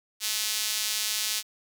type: tone with high-pass filter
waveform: sawtooth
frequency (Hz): 214.8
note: A3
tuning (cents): -41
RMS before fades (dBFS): -29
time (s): 0.2-1.43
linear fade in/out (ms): 50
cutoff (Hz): 4100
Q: 1
effects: none